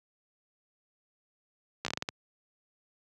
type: slowing click train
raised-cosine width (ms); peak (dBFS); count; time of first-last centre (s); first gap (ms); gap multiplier
0.2; -14; 8; 1.85-2.089; 14; 1.29
effects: high-pass 100 Hz 12 dB/octave